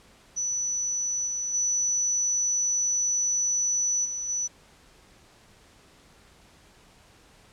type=tone with level steps; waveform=sine; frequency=5950 Hz; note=F#8; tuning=9 cents sharp; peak=-25 / -27 / -22 / -29 / -25 dBFS; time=0.36-4.48 s; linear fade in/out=20 ms; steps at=1.26 / 1.53 / 4.04 / 4.28 s; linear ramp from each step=20 ms; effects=pink hiss -56 dBFS RMS until 7.52 s + low-pass 9000 Hz 12 dB/octave